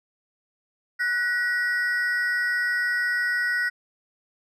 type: ring-modulated tone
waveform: triangle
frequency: 1695 Hz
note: G#6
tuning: 35 cents sharp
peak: -17 dBFS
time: 0.99-3.7 s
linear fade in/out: 20 ms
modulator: 217 Hz
effects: none

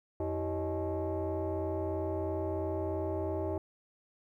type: tone with frequency modulation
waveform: sine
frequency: 150 Hz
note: D3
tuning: 37 cents sharp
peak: -30 dBFS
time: 0.2-3.58 s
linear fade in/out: 2 ms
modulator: 237 Hz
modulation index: 2.5
effects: tanh soft clip ceiling -26 dBFS + 12-bit

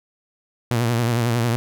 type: tone with vibrato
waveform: sawtooth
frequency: 118 Hz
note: A#2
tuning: 22 cents sharp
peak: -14 dBFS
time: 0.71-1.56 s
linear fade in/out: 0 ms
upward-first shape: triangle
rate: 11 Hz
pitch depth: 83 cents each way
effects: none

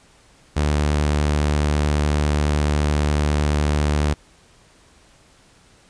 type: tone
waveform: sawtooth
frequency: 74.2 Hz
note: D2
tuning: 18 cents sharp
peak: -13 dBFS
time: 0.56-4.14 s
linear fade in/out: 10 ms
effects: pink hiss -53 dBFS RMS until 5.89 s + resampled to 22050 Hz

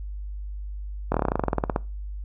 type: slowing click train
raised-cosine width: 1 ms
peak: -8 dBFS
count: 17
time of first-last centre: 1.12-1.761 s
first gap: 23 ms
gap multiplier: 1.07
effects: noise-tail reverb RT60 0.3 s tail -22 dB re dry + added 50 Hz sine -31 dBFS peak until 2.24 s

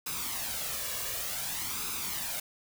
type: noise with flanger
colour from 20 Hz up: white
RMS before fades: -35 dBFS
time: 0.06-2.4 s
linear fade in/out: 5 ms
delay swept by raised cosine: 0.79 to 1.79 ms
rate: 0.55 Hz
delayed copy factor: +0.6
effects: none

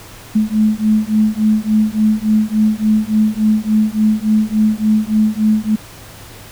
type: beating tone pair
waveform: sine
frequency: 213.7 / 217.2 Hz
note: G#3 / A3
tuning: +50 / -22 cents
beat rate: 3.5 Hz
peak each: -14 dBFS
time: 0.35-5.76 s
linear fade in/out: 10 ms
effects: added 108 Hz sine -42 dBFS peak until 6.51 s + pink hiss -37 dBFS RMS until 6.51 s

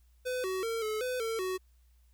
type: tone with pitch steps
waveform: square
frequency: 504 / 375.6 / 455.8 / 431.3 / 504 / 451.1 / 372.5 Hz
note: B4 / F#4 / A#4 / A4 / B4 / A4 / F#4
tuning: +35 / +26 / -39 / -35 / +35 / +43 / +12 cents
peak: -32 dBFS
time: 0.25-1.58 s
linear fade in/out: 20 ms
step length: 190 ms
effects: added 60 Hz sine -60 dBFS peak until 2.13 s + white hiss -75 dBFS RMS until 2.13 s

